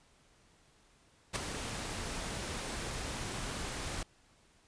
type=noise with ADSR envelope; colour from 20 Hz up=pink; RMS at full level=-31 dBFS; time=1.33-4.03 s; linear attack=28 ms; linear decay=9 ms; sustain=-8 dB; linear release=3 ms; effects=pink hiss -66 dBFS RMS until 4.67 s + resampled to 22050 Hz